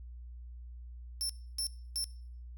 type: tone bursts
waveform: 25% pulse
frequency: 5370 Hz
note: E8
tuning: 31 cents sharp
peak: -27 dBFS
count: 3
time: 1.21-2.042 s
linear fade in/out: 0 ms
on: 84 ms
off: 290 ms
effects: noise-tail reverb RT60 0.6 s tail -22 dB re dry + added 60 Hz sine -44 dBFS peak until 2.57 s

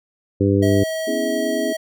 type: harmonic tone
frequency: 99.2 Hz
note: G2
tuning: 21 cents sharp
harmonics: 1 / 2 / 3 / 4 / 5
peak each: -18 / -22 / -18 / -20 / -23 dBFS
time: 0.4-0.84 s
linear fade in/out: 10 ms
type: tone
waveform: square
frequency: 641 Hz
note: E5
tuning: 49 cents flat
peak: -23 dBFS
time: 0.62-1.77 s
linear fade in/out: 10 ms
type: chord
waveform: sine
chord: C# minor seventh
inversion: third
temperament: equal with one note detuned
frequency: 246.9 / 277.2 / 324.9 / 415.3 Hz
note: B3 / C#4 / E4 / G#4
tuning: 0 / 0 / -25 / 0 cents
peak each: -26 dBFS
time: 1.07-1.73 s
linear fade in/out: 10 ms
effects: none

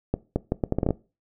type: accelerating click train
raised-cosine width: 2 ms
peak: -9 dBFS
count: 10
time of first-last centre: 0.14-0.907 s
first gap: 220 ms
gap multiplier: 0.73
effects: noise-tail reverb RT60 0.3 s tail -20 dB re dry

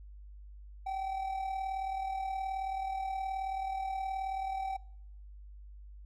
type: tone with amplitude modulation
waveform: triangle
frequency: 770 Hz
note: G5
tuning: 31 cents flat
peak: -29 dBFS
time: 0.86-4.77 s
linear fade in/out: 10 ms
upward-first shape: sine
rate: 38.8 Hz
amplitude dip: 50%
effects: noise-tail reverb RT60 0.8 s tail -26 dB re dry + added 50 Hz sine -47 dBFS peak until 6.05 s

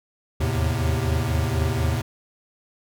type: tone cluster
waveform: square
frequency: 77.8 / 81.9 / 108.1 / 130.2 Hz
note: D#2 / E2 / A2 / C3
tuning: 0 / -11 / -30 / -8 cents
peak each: -27 dBFS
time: 0.4-2.02 s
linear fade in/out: 10 ms
effects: none

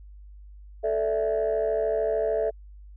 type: chord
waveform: sine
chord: A suspended fourth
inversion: none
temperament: just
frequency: 440 / 586.7 / 660 Hz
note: A4 / D5 / E5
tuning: 0 / -2 / +2 cents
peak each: -25 / -28 / -25 dBFS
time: 0.83-2.51 s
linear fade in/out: 20 ms
effects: tanh soft clip ceiling -17 dBFS + added 50 Hz sine -43 dBFS peak until 2.96 s

